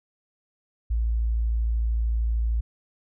sine tone, 56.6 Hz, A1, 50 cents sharp, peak -21 dBFS, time 0.9-2.61 s, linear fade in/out 10 ms, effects none

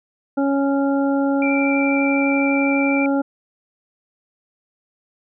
harmonic tone, 277.2 Hz, C#4, in tune, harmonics 1 / 2 / 3 / 5, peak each -17 / -23 / -27 / -31 dBFS, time 0.37-3.22 s, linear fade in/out 10 ms
sine tone with vibrato, 2349 Hz, D7, in tune, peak -22 dBFS, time 1.42-3.06 s, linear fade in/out 2 ms, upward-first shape sine, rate 12 Hz, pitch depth 11 cents each way
effects none

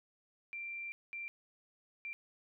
sine tone bursts at uneven times, 2361 Hz, D7, 9 cents sharp, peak -40 dBFS, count 3, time 0.53-0.92 / 1.13-1.28 / 2.05-2.13 s, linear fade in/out 0 ms, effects none

